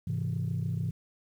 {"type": "chord", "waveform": "sine", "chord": "Ab augmented", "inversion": "none", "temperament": "equal", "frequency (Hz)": [103.83, 130.81, 164.81], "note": ["Ab2", "C3", "E3"], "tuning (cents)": [0, 0, 0], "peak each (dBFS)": -32, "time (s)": [0.07, 0.91], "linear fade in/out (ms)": 5, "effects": ["tanh soft clip ceiling -23 dBFS", "10-bit"]}